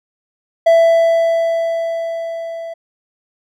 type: tone with level ramp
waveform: triangle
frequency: 664 Hz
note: E5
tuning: 12 cents sharp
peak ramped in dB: -4 to -23 dBFS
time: 0.66-2.74 s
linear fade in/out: 10 ms
effects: none